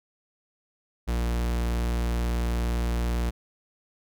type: tone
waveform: 45% pulse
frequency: 58.8 Hz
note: A#1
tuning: 16 cents sharp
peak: -24 dBFS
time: 1.07-3.31 s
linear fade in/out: 20 ms
effects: none